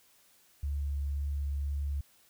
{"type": "tone with vibrato", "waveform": "sine", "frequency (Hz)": 71, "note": "C#2", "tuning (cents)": 42, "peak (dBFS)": -30, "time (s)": [0.63, 2.01], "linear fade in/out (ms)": 5, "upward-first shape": "triangle", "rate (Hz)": 1.9, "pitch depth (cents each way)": 12, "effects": ["white hiss -64 dBFS RMS until 2.29 s"]}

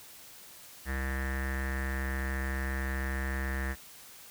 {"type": "tone with low-pass filter", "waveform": "square", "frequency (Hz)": 66.8, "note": "C2", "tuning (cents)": 36, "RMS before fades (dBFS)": -33, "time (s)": [0.85, 3.76], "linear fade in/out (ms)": 50, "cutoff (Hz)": 1800, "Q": 9.6, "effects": ["white hiss -51 dBFS RMS until 4.3 s"]}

